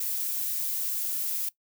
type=noise; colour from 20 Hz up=violet; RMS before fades=-30 dBFS; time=0-1.49 s; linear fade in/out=5 ms; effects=noise-tail reverb RT60 0.1 s tail -19 dB re dry